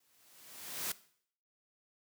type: noise with exponential growth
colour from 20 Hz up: white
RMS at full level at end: -35 dBFS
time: 0-0.92 s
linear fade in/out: 5 ms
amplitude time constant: 200 ms
effects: noise-tail reverb RT60 0.6 s tail -18 dB re dry + high-pass 100 Hz 12 dB/octave